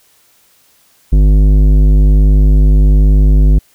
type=tone with tanh clipping; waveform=sine; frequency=50.6 Hz; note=G#1; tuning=44 cents flat; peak=-6 dBFS; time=1.12-3.59 s; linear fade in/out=10 ms; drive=13 dB; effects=white hiss -51 dBFS RMS until 3.74 s